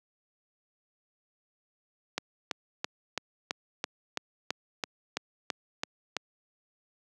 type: click train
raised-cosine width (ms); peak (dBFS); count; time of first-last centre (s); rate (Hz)
0.2; -12; 13; 2.18-6.167; 3.01
effects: high-pass 200 Hz 12 dB/octave